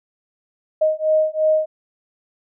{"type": "beating tone pair", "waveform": "sine", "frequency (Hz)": [622.3, 625.2], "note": ["D#5", "D#5"], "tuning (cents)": [0, 8], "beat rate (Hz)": 2.9, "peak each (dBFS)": -18, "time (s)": [0.81, 1.66], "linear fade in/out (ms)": 10, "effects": []}